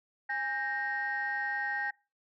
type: tone cluster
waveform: sine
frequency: 820 / 1576 / 1866 Hz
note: G#5 / G6 / A#6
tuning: -22 / +9 / +1 cents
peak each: -36 / -35 / -33 dBFS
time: 0.29-1.91 s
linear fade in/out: 10 ms
effects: noise-tail reverb RT60 0.3 s tail -23 dB re dry + tanh soft clip ceiling -23 dBFS